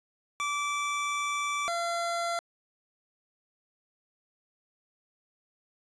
25% pulse tone pair in turn, 1162 / 684.2 Hz, D6 / F5, -19 / -36 cents, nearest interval major sixth, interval 917 cents, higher first, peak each -25 dBFS, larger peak neither, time 0.4-1.68 / 1.68-2.39 s, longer first, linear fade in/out 0 ms, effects resampled to 22050 Hz

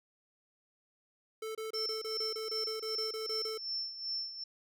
square tone bursts, 440 Hz, A4, in tune, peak -38 dBFS, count 14, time 1.42-3.578 s, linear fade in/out 5 ms, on 130 ms, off 26 ms
sine tone with tremolo, 5370 Hz, E8, 31 cents sharp, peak -33 dBFS, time 1.74-4.44 s, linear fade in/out 5 ms, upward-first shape sine, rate 2.6 Hz, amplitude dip 70%
effects none

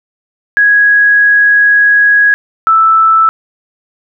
sine tone pair in turn, 1661.2 / 1318.5 Hz, G#6 / E6, 0 / 0 cents, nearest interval major third, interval 400 cents, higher first, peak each -4 dBFS, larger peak neither, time 0.57-2.34 / 2.67-3.29 s, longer first, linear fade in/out 0 ms, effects none

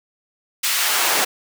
pink noise with high-pass filter sweep, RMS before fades -19 dBFS, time 0.63-1.25 s, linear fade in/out 10 ms, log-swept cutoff 2300 to 470 Hz, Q 0.71, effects none

